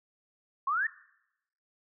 sine exponential sweep, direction up, 1046.5 to 1864.7 Hz, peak -26 dBFS, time 0.67-0.87 s, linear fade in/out 5 ms, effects noise-tail reverb RT60 0.8 s tail -20 dB re dry

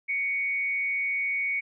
sine tone with frequency modulation, 2230 Hz, C#7, 10 cents sharp, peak -25 dBFS, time 0.08-1.61 s, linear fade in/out 20 ms, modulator 154 Hz, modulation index 0.37, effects none

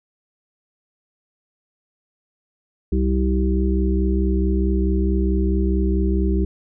harmonic tone with a mistuned harmonic, 64.6 Hz, C2, 21 cents flat, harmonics 1 / 3 / 5 / 6, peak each -18 / -23 / -25 / -26 dBFS, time 2.92-6.45 s, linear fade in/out 5 ms, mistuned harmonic 3, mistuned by -18 cents, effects none

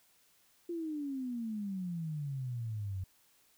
sine exponential sweep, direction down, 349.2 to 91.5 Hz, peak -35 dBFS, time 0.69-3.04 s, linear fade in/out 5 ms, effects white hiss -68 dBFS RMS until 3.57 s

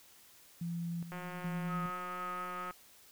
sine tone with tremolo, 170 Hz, F3, 46 cents flat, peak -35 dBFS, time 0.61-1.9 s, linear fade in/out 5 ms, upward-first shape square, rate 1.2 Hz, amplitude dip 65%
click train, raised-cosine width 0.5 ms, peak -30 dBFS, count 287, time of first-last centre 1.12-2.709 s, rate 180 Hz
sine tone with vibrato, 1262 Hz, D#6, 24 cents sharp, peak -39 dBFS, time 1.66-2.73 s, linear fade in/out 50 ms, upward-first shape triangle, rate 4.2 Hz, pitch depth 13 cents each way
effects white hiss -60 dBFS RMS until 3.11 s

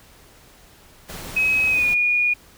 pink noise, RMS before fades -35 dBFS, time 1.08-1.95 s, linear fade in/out 20 ms
sine tone with pitch glide, 2547 to 2443 Hz, D#7 to D#7, +40 to -32 cents, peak -16 dBFS, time 1.36-2.34 s, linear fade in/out 10 ms, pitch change -72 cents, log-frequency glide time 1.69-1.86 s
effects pink hiss -50 dBFS RMS until 2.57 s

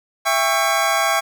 25% pulse chord, C# diminished, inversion first, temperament just, 665.2 / 798.3 / 1108.7 Hz, E5 / G5 / C#6, +16 / +31 / 0 cents, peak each -17 dBFS, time 0.25-1.21 s, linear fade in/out 20 ms, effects none

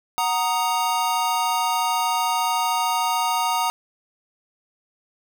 square chord, D# minor, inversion first, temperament equal, 740 / 932.3 / 1244.5 Hz, F#5 / A#5 / D#6, 0 / 0 / 0 cents, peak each -27 / -23 / -27 dBFS, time 0.18-3.7 s, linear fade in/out 0 ms, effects none

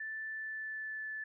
sine tone with pitch glide, 1760 to 1742.8 Hz, A6 to A6, 0 to -17 cents, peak -38 dBFS, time 0-1.24 s, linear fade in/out 5 ms, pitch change -17 cents, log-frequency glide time 0.28-1.08 s, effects none

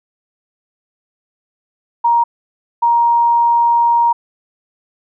sine tone bursts at uneven times, 940 Hz, A#5, 14 cents sharp, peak -9 dBFS, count 2, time 2.04-2.24 / 2.82-4.13 s, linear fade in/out 10 ms, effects none

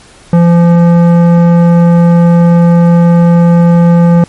sine tone with tanh clipping, 171.2 Hz, F3, 34 cents flat, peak -4 dBFS, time 0.33-4.24 s, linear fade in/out 2 ms, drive 14 dB, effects pink hiss -38 dBFS RMS until 4.28 s + MP3 48 kbps

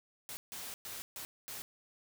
white noise bursts at uneven times, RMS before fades -44 dBFS, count 5, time 0.29-0.37 / 0.52-0.74 / 0.85-1.02 / 1.16-1.25 / 1.48-1.62 s, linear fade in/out 0 ms, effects none

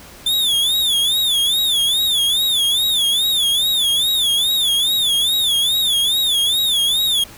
45% pulse tone with vibrato, 3520 Hz, A7, in tune, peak -14 dBFS, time 0.26-7.24 s, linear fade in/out 5 ms, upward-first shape sine, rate 2.4 Hz, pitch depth 140 cents each way, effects pink hiss -40 dBFS RMS until 7.37 s

